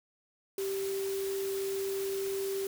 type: tone in noise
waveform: sine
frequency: 390 Hz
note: G4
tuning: 9 cents flat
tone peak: -31 dBFS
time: 0.58-2.67 s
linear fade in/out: 2 ms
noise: white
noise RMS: -43 dBFS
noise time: 0.58-2.67 s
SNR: +9 dB
effects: none